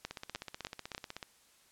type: two click trains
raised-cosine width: 0.2 ms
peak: -20 / -24 dBFS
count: 4 / 19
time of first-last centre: 0.05-0.948 / 0.11-1.228 s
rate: 3.34 / 16.1 Hz
effects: white hiss -65 dBFS RMS until 1.71 s + low-pass 11000 Hz 12 dB/octave